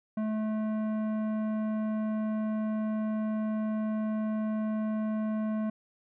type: tone with tanh clipping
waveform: sine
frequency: 216.4 Hz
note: A3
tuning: 29 cents flat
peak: -30 dBFS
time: 0.17-5.7 s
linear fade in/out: 5 ms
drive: 13 dB
effects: none